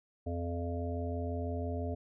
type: harmonic tone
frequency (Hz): 86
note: F2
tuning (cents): -26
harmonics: 1 / 3 / 5 / 7 / 8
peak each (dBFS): -35 / -40 / -42 / -43 / -44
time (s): 0.26-1.95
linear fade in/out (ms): 10
effects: none